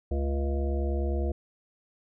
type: harmonic tone with a mistuned harmonic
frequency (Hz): 69.3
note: C#2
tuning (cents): 0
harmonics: 1 / 3 / 5 / 7 / 9 / 10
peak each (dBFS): -26 / -38 / -35 / -38 / -40 / -43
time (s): 0.11-1.32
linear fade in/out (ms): 5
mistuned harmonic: 3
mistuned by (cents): +80
effects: none